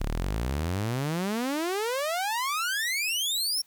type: exponential sweep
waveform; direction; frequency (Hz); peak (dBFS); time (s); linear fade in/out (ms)
sawtooth; up; 32.7 to 5588; -23; 0-3.62; 10
effects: white hiss -62 dBFS RMS until 3.66 s